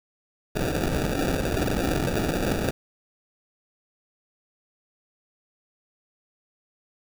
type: noise with sample-and-hold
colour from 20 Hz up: blue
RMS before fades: -25 dBFS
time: 0.55-2.71 s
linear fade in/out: 10 ms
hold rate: 1050 Hz
effects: none